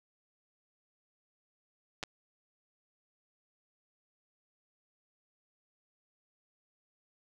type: clicks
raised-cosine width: 0.2 ms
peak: -20 dBFS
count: 2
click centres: 2.029 / 2.036 s
effects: none